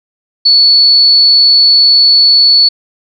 sine tone, 4431 Hz, C#8, 2 cents flat, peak -3 dBFS, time 0.45-2.69 s, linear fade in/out 10 ms, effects none

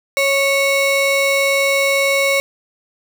square ring-modulated tone, 829 Hz, G#5, 3 cents flat, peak -11 dBFS, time 0.17-2.4 s, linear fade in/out 0 ms, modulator 1380 Hz, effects none

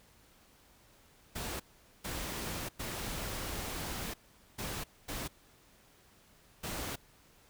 pink noise bursts at uneven times, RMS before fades -39 dBFS, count 6, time 1.35-1.6 / 2.04-2.69 / 2.79-4.14 / 4.58-4.84 / 5.08-5.28 / 6.63-6.96 s, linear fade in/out 10 ms, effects pink hiss -63 dBFS RMS until 7.49 s

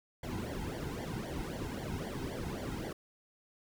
brown noise with flanger, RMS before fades -39 dBFS, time 0.23-2.93 s, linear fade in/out 5 ms, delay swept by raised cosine 0.76 to 1.76 ms, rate 3.8 Hz, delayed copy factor -1, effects none

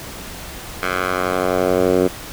10% pulse tone with band-pass filter sweep, 91.7 Hz, F#2, 15 cents flat, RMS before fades -18 dBFS, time 0.82-2.08 s, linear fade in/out 10 ms, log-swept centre 1700 to 390 Hz, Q 1.4, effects pink hiss -33 dBFS RMS until 2.32 s

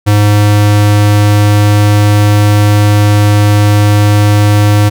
square tone, 103.83 Hz, G#2, in tune, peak -5 dBFS, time 0.06-4.9 s, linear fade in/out 20 ms, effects none

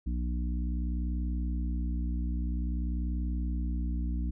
harmonic tone, 60.5 Hz, B1, 35 cents flat, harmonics 1 / 3 / 4 / 5, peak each -29 / -39 / -41 / -43 dBFS, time 0.06-4.31 s, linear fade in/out 10 ms, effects none

